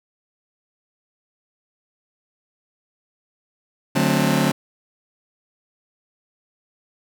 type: chord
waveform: sawtooth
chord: D dominant seventh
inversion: none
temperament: just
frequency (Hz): 146.83 / 183.54 / 220.2 / 264.3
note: D3 / F#3 / A3 / C4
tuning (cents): 0 / -14 / +2 / +18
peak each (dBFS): -18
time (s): 3.95-4.52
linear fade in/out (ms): 10
effects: none